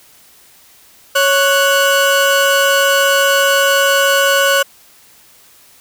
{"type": "tone pair together", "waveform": "30% pulse", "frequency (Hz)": [554.4, 1480.1], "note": ["C#5", "F#6"], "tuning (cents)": [0, 0], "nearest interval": "octave + perfect fourth", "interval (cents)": 1700, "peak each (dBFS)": -10, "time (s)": [1.15, 4.63], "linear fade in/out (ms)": 10, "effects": ["white hiss -46 dBFS RMS until 5.8 s"]}